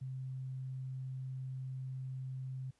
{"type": "tone", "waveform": "sine", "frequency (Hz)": 130.81, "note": "C3", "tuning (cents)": 0, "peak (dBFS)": -39, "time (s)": [0.01, 2.71], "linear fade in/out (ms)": 10, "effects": ["pink hiss -75 dBFS RMS until 2.79 s", "resampled to 24000 Hz"]}